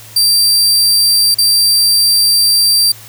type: tone with dropouts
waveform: sawtooth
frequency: 4699 Hz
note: D8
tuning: in tune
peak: -5 dBFS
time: 0.16-2.92 s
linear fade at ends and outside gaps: 5 ms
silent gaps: 1.345-1.384 s
effects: added 109 Hz sine -39 dBFS peak until 3.08 s + white hiss -36 dBFS RMS until 3.08 s